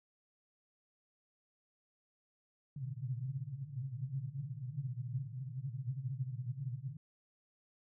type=band-pass noise; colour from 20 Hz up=white; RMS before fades=-41 dBFS; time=2.76-6.97 s; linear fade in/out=5 ms; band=120 to 140 Hz; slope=96 dB/octave; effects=none